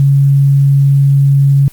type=tone; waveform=sine; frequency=139 Hz; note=C#3; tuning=5 cents sharp; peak=-5 dBFS; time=0-1.68 s; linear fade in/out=0 ms; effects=white hiss -42 dBFS RMS until 1.72 s + Opus 24 kbps